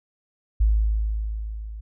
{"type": "tone with level ramp", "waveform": "sine", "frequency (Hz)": 53.6, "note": "A1", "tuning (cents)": -45, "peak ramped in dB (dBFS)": [-14, -33], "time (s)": [0.6, 1.81], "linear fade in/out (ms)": 10, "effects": []}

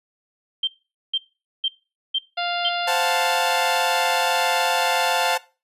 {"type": "tone bursts", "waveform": "sine", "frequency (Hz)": 3152, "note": "G7", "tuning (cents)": 9, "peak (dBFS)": -18, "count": 5, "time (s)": [0.63, 2.69], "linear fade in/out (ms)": 5, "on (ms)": 44, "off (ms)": 460}
{"type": "harmonic tone", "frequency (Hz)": 698.5, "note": "F5", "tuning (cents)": 0, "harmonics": [1, 2, 3, 4, 5, 6, 7], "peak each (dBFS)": [-25, -30, -35, -30, -31, -35, -39], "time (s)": [2.37, 5.36], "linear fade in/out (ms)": 10}
{"type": "chord", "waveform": "sawtooth", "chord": "F# diminished", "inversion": "second", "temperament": "equal", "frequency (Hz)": [523.3, 740, 880], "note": ["C5", "F#5", "A5"], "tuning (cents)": [0, 0, 0], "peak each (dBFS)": [-23, -24, -19], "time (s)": [2.87, 5.38], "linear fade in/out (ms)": 10}
{"effects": ["noise-tail reverb RT60 0.3 s tail -19 dB re dry", "resampled to 32000 Hz"]}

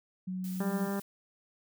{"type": "tone", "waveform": "sine", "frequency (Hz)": 185, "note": "F#3", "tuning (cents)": 0, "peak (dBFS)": -33, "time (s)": [0.27, 0.88], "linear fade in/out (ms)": 10}
{"type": "noise", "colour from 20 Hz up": "blue", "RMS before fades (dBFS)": -48, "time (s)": [0.44, 1.02], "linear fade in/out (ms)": 2}
{"type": "harmonic tone", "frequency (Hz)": 198.5, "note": "G3", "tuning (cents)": 22, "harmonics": [1, 2, 3, 4, 5, 6, 7, 8, 9], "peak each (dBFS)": [-32, -38, -42, -44, -46, -48, -49, -50, -51], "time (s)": [0.6, 1], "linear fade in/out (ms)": 5}
{"effects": []}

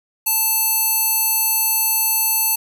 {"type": "tone with band-pass filter", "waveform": "square", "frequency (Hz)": 880, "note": "A5", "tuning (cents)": 0, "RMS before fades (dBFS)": -18, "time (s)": [0.26, 2.56], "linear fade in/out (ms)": 10, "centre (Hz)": 12000, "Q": 2.3, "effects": []}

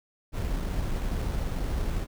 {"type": "noise with sample-and-hold", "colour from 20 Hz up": "brown", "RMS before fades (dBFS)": -29, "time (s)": [0.32, 2.07], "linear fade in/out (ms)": 50, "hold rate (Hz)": 4900, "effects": []}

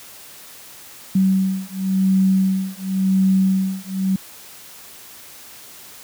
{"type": "beating tone pair", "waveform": "sine", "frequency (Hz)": [190, 190.93], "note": ["F#3", "G3"], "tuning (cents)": [46, -45], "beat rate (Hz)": 0.93, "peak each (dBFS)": -18, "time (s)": [1.15, 4.16], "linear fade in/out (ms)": 5, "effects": ["white hiss -41 dBFS RMS until 6.03 s", "high-pass 60 Hz 12 dB/octave"]}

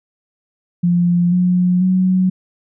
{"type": "tone with pitch steps", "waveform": "sine", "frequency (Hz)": [174.61, 179.93, 185.42], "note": ["F3", "F#3", "F#3"], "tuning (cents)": [0, -48, 4], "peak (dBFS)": -11, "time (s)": [0.83, 2.3], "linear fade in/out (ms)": 10, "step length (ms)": 490, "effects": []}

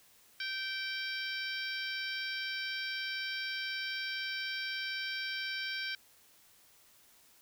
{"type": "harmonic tone with a mistuned harmonic", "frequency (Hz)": 776, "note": "G5", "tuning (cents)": -18, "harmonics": [2, 3, 4, 5, 6, 7], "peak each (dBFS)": [-39, -41, -43, -45, -44, -46], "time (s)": [0.4, 5.95], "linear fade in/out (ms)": 2, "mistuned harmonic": 4, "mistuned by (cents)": 25, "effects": ["white hiss -63 dBFS RMS until 7.41 s"]}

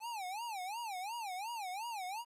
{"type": "tone with vibrato", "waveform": "square", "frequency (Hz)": 832, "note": "G#5", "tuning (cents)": 3, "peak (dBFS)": -40, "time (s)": [0, 2.25], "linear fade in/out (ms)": 50, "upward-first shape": "sine", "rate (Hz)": 2.8, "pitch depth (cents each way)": 240, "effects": ["resampled to 32000 Hz", "12-bit"]}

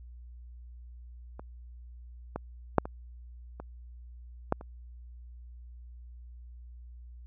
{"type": "clicks", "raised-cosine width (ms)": 1, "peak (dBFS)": [-28, -19, -6, -23, -26, -11, -30], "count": 7, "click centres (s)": [1.395, 2.36, 2.783, 2.855, 3.6, 4.524, 4.611], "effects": ["added 60 Hz sine -45 dBFS peak until 7.26 s"]}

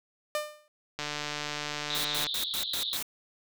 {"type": "tone with exponential decay", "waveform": "sawtooth", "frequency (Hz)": 600, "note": "D5", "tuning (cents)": 37, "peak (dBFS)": -22, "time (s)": [0.35, 0.68], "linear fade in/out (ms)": 1, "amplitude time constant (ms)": 70}
{"type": "click train", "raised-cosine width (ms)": 0.2, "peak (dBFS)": -16, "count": 190, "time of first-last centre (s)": [0.99, 2.267], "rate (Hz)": 148}
{"type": "band-pass noise", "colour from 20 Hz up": "pink", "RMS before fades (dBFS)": -34, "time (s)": [1.9, 2.97], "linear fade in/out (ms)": 2, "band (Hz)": [3500, 4000], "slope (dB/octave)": 96}
{"type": "noise bursts", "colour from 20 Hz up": "white", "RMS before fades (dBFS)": -34, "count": 6, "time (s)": [1.95, 3.026], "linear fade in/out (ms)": 0, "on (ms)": 96, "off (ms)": 100}
{"effects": []}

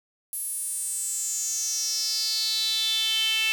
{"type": "tone with high-pass filter sweep", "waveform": "sawtooth", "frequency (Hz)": 440, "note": "A4", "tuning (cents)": 0, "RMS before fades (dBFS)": -27, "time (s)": [0.33, 3.52], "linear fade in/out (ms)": 0, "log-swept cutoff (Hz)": [11000, 2700], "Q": 6.6, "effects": []}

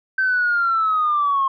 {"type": "linear sweep", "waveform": "sine", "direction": "down", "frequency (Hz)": [1552, 1067], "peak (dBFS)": -15, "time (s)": [0.18, 1.48], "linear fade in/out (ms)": 5, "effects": ["tanh soft clip ceiling -11 dBFS"]}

